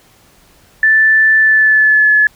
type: tone with pitch glide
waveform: sine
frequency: 1760 to 1712.9 Hz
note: A6 to A6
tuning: 0 to -47 cents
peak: -6 dBFS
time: 0.83-2.27 s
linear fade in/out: 2 ms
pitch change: -47 cents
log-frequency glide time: 1.38-2.13 s
effects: pink hiss -48 dBFS RMS until 2.35 s